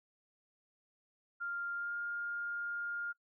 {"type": "tone with pitch glide", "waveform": "sine", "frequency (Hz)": [1396.9, 1410.7], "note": ["F6", "F6"], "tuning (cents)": [0, 17], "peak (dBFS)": -36, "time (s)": [1.4, 3.13], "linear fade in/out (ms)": 20, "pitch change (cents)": 17, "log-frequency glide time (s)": [1.74, 1.94], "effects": ["noise-tail reverb RT60 0.1 s tail -24 dB re dry"]}